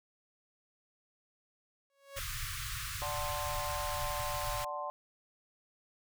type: tone with exponential growth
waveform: sawtooth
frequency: 554.4 Hz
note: C#5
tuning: in tune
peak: -36 dBFS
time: 1.9-2.19 s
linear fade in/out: 1 ms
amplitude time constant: 62 ms
type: band-stop noise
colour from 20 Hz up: pink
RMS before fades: -39 dBFS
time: 2.16-4.65 s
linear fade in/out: 10 ms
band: 140 to 1100 Hz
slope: 96 dB/octave
type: chord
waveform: sine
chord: D dominant seventh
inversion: none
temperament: equal with one note detuned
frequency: 587.3 / 745.6 / 880 / 1046.5 Hz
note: D5 / F#5 / A5 / C6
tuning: 0 / +13 / 0 / 0 cents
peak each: -41 / -43 / -43 / -39 dBFS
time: 3.02-4.9 s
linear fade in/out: 0 ms
effects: none